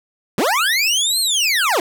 25% pulse linear two-way sweep, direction up then down, 149.9 to 4300 to 297.3 Hz, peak -11 dBFS, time 0.38-1.8 s, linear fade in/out 2 ms, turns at 1.2 s, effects none

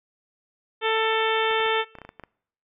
harmonic tone, 443.7 Hz, A4, 14 cents sharp, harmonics 1 / 2 / 3 / 4 / 5 / 6 / 7 / 8, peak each -24 / -27 / -29 / -30 / -31 / -32 / -32 / -33 dBFS, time 0.81-1.85 s, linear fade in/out 50 ms
clicks, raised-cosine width 0.5 ms, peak -25 dBFS, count 10, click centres 1.511 / 1.603 / 1.662 / 1.953 / 1.986 / 2.017 / 2.05 / 2.091 / 2.197 / 2.237 s
effects noise-tail reverb RT60 0.7 s tail -24 dB re dry

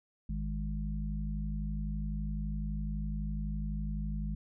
harmonic tone, 51.91 Hz, G#1, in tune, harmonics 1 / 3 / 4, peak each -34 / -39 / -40 dBFS, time 0.29-4.35 s, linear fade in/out 5 ms, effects none

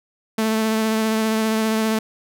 sawtooth tone with vibrato, 220 Hz, A3, in tune, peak -14 dBFS, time 0.38-1.99 s, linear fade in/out 5 ms, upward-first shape triangle, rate 15 Hz, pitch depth 19 cents each way, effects none

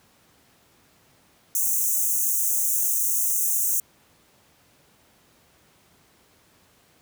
white high-pass noise, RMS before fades -23 dBFS, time 1.55-3.8 s, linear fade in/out 2 ms, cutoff 6000 Hz, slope 96 dB/octave, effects pink hiss -59 dBFS RMS until 7.01 s + high-pass 80 Hz 12 dB/octave

